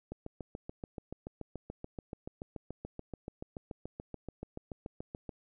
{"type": "click train", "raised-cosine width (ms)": 2, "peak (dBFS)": -27, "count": 37, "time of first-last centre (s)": [0.12, 5.292], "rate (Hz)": 6.96, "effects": []}